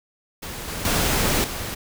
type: noise with level steps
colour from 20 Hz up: pink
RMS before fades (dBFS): -33 / -30 / -21 / -30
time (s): 0.42-1.75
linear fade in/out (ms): 10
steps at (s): 0.68 / 0.85 / 1.44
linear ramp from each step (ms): 2
effects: none